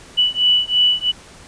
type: beating tone pair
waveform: sine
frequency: 2960 / 2963 Hz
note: F#7 / F#7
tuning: 0 / +2 cents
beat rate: 3 Hz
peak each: -16 dBFS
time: 0.17-1.12 s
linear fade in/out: 20 ms
effects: pink hiss -42 dBFS RMS until 1.47 s + resampled to 22050 Hz